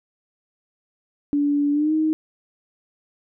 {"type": "tone with pitch glide", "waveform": "sine", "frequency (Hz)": [288.6, 312.9], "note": ["D4", "D#4"], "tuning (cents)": [-30, 10], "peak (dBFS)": -17, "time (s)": [1.33, 2.13], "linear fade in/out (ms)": 0, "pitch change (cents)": 140, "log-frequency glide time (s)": [1.72, 1.93], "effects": []}